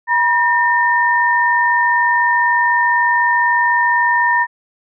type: tone pair together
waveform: sine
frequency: 962 / 1816 Hz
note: B5 / A#6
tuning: -46 / -46 cents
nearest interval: major seventh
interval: 1100 cents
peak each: -14 dBFS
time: 0.07-4.47 s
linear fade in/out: 50 ms
effects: none